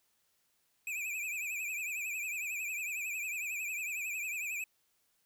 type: tone with vibrato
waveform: square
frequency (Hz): 2469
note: D#7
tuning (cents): -14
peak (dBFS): -36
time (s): 0.87-4.64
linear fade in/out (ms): 2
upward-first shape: triangle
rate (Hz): 11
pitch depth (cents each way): 120
effects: white hiss -75 dBFS RMS until 5.25 s